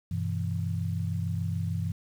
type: chord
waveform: sine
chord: E minor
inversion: first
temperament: equal with one note detuned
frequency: 96.71 / 123.47 / 164.81 Hz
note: G2 / B2 / E3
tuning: -23 / 0 / 0 cents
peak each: -30 / -35 / -32 dBFS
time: 0.11-1.92 s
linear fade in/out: 5 ms
effects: 9-bit